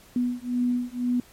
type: beating tone pair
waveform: sine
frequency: 244.7 / 246.7 Hz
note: B3 / B3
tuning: -16 / -2 cents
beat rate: 2 Hz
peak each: -26 dBFS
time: 0.16-1.2 s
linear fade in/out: 2 ms
effects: pink hiss -53 dBFS RMS until 1.32 s + MP3 64 kbps